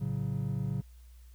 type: chord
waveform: triangle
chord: F# minor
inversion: first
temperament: just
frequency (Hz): 111 / 138.75 / 185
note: A2 / C#3 / F#3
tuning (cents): +16 / +2 / 0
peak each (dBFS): -33 / -31 / -35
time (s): 0-0.82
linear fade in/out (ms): 20
effects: added 60 Hz sine -50 dBFS peak until 1.34 s + white hiss -67 dBFS RMS until 1.34 s